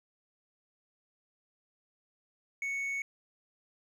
sine tone with hard clipping, 2217 Hz, C#7, in tune, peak -33 dBFS, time 2.62-3.02 s, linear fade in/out 2 ms, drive 3 dB, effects none

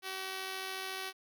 5% pulse tone with amplitude modulation, 380 Hz, F#4, 46 cents sharp, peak -25 dBFS, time 0.02-1.13 s, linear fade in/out 50 ms, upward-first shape sine, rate 93.9 Hz, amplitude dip 35%, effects none

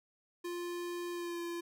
square tone with pitch glide, 349.4 to 342.8 Hz, F4 to F4, +1 to -32 cents, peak -38 dBFS, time 0.44-1.61 s, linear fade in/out 10 ms, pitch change -33 cents, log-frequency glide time 1.12-1.4 s, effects none

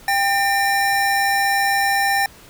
square tone pair together, 791.8 / 1807 Hz, G5 / A6, +17 / +46 cents, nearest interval octave + major second, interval 1429 cents, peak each -19 / -20 dBFS, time 0.08-2.26 s, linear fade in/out 2 ms, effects pink hiss -45 dBFS RMS until 2.49 s

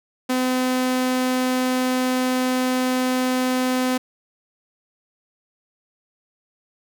sawtooth tone, 254.9 Hz, C4, 45 cents flat, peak -15 dBFS, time 0.29-3.98 s, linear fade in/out 10 ms, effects none

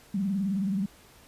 sine tone with vibrato, 194.6 Hz, G3, 12 cents flat, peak -25 dBFS, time 0.14-0.86 s, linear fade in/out 5 ms, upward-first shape sine, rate 19 Hz, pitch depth 120 cents each way, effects pink hiss -55 dBFS RMS until 1.27 s + resampled to 32000 Hz

